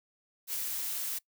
blue noise with ADSR envelope, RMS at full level -33 dBFS, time 0.47-1.19 s, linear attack 60 ms, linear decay 30 ms, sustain -2 dB, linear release 12 ms, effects noise-tail reverb RT60 0.1 s tail -22 dB re dry

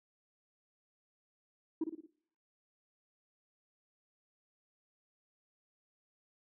sine tone with echo, 321.3 Hz, E4, 44 cents flat, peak -28 dBFS, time 1.81-1.84 s, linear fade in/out 5 ms, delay 56 ms, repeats 4, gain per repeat -6 dB, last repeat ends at 2.064 s, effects noise-tail reverb RT60 0.7 s tail -22 dB re dry + tanh soft clip ceiling -28 dBFS

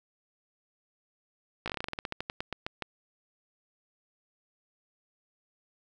slowing click train, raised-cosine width 0.3 ms, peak -17 dBFS, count 19, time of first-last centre 1.66-2.823 s, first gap 17 ms, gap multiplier 1.14, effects 9-bit

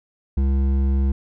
triangle tone with hard clipping, 67.6 Hz, C#2, 43 cents flat, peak -18 dBFS, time 0.37-1.12 s, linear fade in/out 5 ms, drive 13 dB, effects none

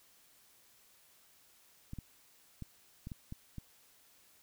clicks, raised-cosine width 5 ms, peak -30 dBFS, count 7, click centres 1.934 / 1.987 / 2.623 / 3.071 / 3.118 / 3.324 / 3.583 s, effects white hiss -65 dBFS RMS until 4.42 s

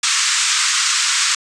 white band-pass noise, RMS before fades -17 dBFS, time 0.03-1.35 s, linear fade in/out 5 ms, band 1100 to 8200 Hz, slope 48 dB/octave, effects resampled to 22050 Hz

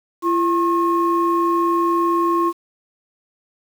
sine tone pair together, 339.8 / 1078.8 Hz, F4 / C#6, -47 / -47 cents, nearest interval octave + minor sixth, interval 2000 cents, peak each -17 dBFS, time 0.22-2.53 s, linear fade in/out 50 ms, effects tanh soft clip ceiling -8 dBFS + 7-bit

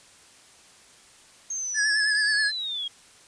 sine linear sweep, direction down, 6450 to 3237 Hz, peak -28 dBFS, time 1.5-2.88 s, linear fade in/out 5 ms
square tone with vibrato, 1701 Hz, G#6, 41 cents sharp, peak -22 dBFS, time 1.74-2.52 s, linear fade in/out 50 ms, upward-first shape sine, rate 9.4 Hz, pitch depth 44 cents each way
effects white hiss -53 dBFS RMS until 3.27 s + resampled to 22050 Hz

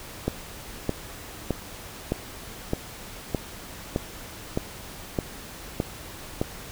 click train, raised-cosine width 2 ms, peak -10 dBFS, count 11, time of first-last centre 0.28-6.415 s, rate 1.63 Hz, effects pink hiss -41 dBFS RMS until 6.71 s

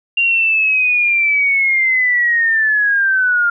sine linear sweep, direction down, 2782 to 1396.9 Hz, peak -11 dBFS, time 0.17-3.5 s, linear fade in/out 5 ms, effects none

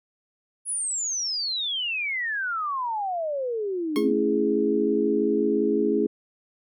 sine exponential sweep, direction down, 10550 to 239.2 Hz, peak -25 dBFS, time 0.65-4.15 s, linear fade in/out 50 ms
sine chord, A major seventh, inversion none, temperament equal, 220 / 277.2 / 329.6 / 415.3 Hz, A3 / C#4 / E4 / G#4, 0 / 0 / 0 / 0 cents, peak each -27 / -27 / -26 / -23 dBFS, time 3.96-6.07 s, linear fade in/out 10 ms
15% pulse tone with exponential decay, 1084 Hz, C#6, 39 cents flat, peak -21 dBFS, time 3.96-4.12 s, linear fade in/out 0 ms, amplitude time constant 33 ms
effects none

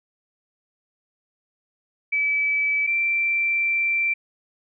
sine tone pair in turn, 2300 / 2348 Hz, D7 / D7, -37 / -1 cents, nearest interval unison, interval 36 cents, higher second, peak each -19 dBFS, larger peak neither, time 2.12-2.87 / 2.87-4.14 s, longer second, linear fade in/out 10 ms, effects none

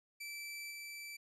sawtooth tone with level steps, 2325 Hz, D7, 18 cents flat, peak -40 / -42 dBFS, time 0.2-1.17 s, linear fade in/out 10 ms, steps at 0.7 s, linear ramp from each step 20 ms, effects resampled to 32000 Hz

